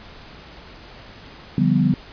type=chord; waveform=sine; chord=G dominant seventh; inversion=second; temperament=equal; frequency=146.83 / 174.61 / 196 / 246.9 Hz; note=D3 / F3 / G3 / B3; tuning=0 / 0 / 0 / 0 cents; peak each=-20 dBFS; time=1.58-1.94 s; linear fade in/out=2 ms; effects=pink hiss -42 dBFS RMS until 2.12 s + resampled to 11025 Hz